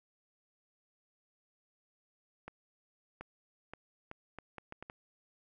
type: accelerating click train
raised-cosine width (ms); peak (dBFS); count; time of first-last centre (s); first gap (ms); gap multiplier
0.5; -29; 9; 2.48-4.899; 730; 0.72
effects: none